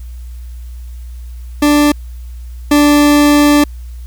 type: tone pair in turn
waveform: 40% pulse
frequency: 293.7 / 292.7 Hz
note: D4 / D4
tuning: 0 / -6 cents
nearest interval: unison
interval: 6 cents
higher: first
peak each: -6 / -5 dBFS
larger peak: second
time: 1.62-1.92 / 2.71-3.64 s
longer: second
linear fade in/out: 5 ms
effects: added 60 Hz sine -25 dBFS peak until 4.06 s + white hiss -49 dBFS RMS until 4.06 s